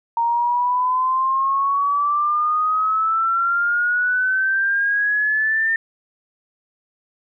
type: exponential sweep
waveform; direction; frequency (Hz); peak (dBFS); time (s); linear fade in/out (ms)
sine; up; 926 to 1811; -16; 0.17-5.76; 2
effects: none